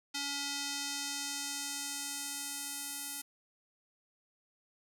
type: tone with band-pass filter sweep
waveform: square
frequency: 282.7 Hz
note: C#4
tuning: 34 cents sharp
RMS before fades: -39 dBFS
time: 0.14-3.22 s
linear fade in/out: 10 ms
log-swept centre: 4900 to 11000 Hz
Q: 1.2
effects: none